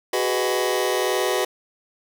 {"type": "chord", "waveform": "sawtooth", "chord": "G# minor seventh", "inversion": "third", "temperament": "just", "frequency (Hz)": [373.8, 415.3, 498.4, 623], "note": ["F#4", "G#4", "B4", "D#5"], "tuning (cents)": [18, 0, 16, 2], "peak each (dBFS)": [-20, -23, -21, -24], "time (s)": [0.13, 1.45], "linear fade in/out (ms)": 5, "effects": []}